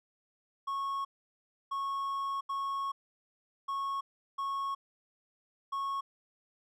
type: tone bursts at uneven times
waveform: triangle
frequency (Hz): 1100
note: C#6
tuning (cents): -14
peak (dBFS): -30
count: 6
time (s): 0.67-1.05 / 1.71-2.41 / 2.49-2.92 / 3.68-4.01 / 4.38-4.75 / 5.72-6.01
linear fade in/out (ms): 10
effects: none